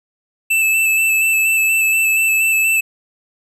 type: tone with vibrato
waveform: square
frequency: 2637 Hz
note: E7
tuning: in tune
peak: -13 dBFS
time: 0.5-2.81 s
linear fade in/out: 10 ms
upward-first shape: square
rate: 4.2 Hz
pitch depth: 16 cents each way
effects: none